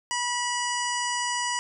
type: harmonic tone with a mistuned harmonic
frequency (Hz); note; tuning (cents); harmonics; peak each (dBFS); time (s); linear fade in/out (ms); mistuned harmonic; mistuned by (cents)
974; B5; -24; 1 / 2 / 3 / 5 / 6 / 7 / 8 / 9; -29 / -32 / -34 / -36 / -37 / -37 / -38 / -39; 0.11-1.59; 0; 7; +32
effects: none